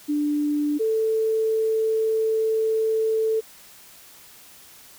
sine tone pair in turn, 294.9 / 441.9 Hz, D4 / A4, +7 / +7 cents, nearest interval perfect fifth, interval 700 cents, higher second, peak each -20 / -19 dBFS, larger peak second, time 0.08-0.79 / 0.79-3.41 s, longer second, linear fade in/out 20 ms, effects white hiss -48 dBFS RMS until 4.98 s

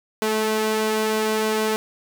sawtooth tone with flanger, 217.3 Hz, A3, 21 cents flat, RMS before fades -22 dBFS, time 0.22-1.76 s, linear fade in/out 0 ms, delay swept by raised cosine 2 to 2.6 ms, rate 3.2 Hz, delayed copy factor +0.6, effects none

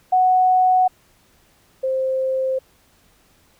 sine tone pair in turn, 740 / 524.8 Hz, F#5 / C5, 0 / +5 cents, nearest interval tritone, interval 595 cents, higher first, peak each -12 / -18 dBFS, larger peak first, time 0.12-0.88 / 1.83-2.59 s, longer neither, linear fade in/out 10 ms, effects pink hiss -57 dBFS RMS until 3.59 s

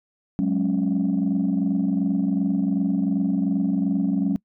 sine chord, F# suspended second, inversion none, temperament equal with one note detuned, 185 / 207.7 / 275.3 Hz, F#3 / G#3 / C#4, 0 / 0 / -12 cents, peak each -22 / -23 / -22 dBFS, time 0.39-4.36 s, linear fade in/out 0 ms, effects noise-tail reverb RT60 0.1 s tail -24 dB re dry + tanh soft clip ceiling -14 dBFS

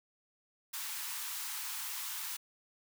white high-pass noise, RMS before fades -40 dBFS, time 0.73-2.37 s, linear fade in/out 10 ms, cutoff 830 Hz, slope 96 dB/octave, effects none

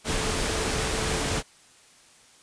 sine tone in noise, 440 Hz, A4, in tune, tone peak -35 dBFS, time 0.04-1.43 s, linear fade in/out 50 ms, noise pink, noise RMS -27 dBFS, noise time 0.04-1.43 s, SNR -11 dB, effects white hiss -55 dBFS RMS until 2.42 s + resampled to 22050 Hz

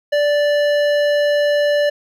sine tone with hard clipping, 585 Hz, D5, 7 cents flat, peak -15 dBFS, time 0.12-1.9 s, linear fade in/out 10 ms, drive 13 dB, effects none

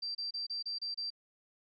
sine tone bursts, 4699 Hz, D8, in tune, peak -35 dBFS, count 7, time 0.02-1.104 s, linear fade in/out 10 ms, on 130 ms, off 29 ms, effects none

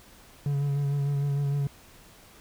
triangle tone with vibrato, 141.7 Hz, C#3, 38 cents sharp, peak -22 dBFS, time 0.46-1.67 s, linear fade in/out 2 ms, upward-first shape sine, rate 6.6 Hz, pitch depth 25 cents each way, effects pink hiss -53 dBFS RMS until 2.4 s

